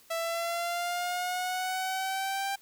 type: linear sweep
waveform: sawtooth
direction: up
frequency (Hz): 659.3 to 791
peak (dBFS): -26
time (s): 0.1-2.56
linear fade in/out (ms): 10
effects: white hiss -59 dBFS RMS until 2.61 s